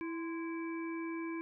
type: harmonic tone with a mistuned harmonic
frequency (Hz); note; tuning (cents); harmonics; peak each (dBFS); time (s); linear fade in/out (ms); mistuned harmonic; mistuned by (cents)
329.6; E4; 0; 1 / 3 / 5 / 7; -37 / -47 / -52 / -48; 0.01-1.41; 0; 3; +75
effects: none